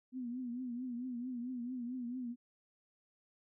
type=tone with vibrato; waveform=sine; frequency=246.9 Hz; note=B3; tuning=in tune; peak=-38 dBFS; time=0.12-2.36 s; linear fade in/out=50 ms; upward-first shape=triangle; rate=4.5 Hz; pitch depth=100 cents each way; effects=none